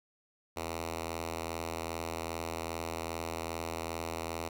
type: tone with notch filter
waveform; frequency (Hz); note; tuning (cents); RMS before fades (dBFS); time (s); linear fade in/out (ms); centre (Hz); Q
5% pulse; 82.5; E2; +2; -38; 0.56-4.49; 10; 170; 1.1
effects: none